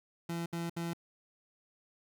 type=tone bursts; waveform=30% pulse; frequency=169 Hz; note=E3; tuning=43 cents sharp; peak=-32 dBFS; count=3; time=0.29-0.934 s; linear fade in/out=5 ms; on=170 ms; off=67 ms; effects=none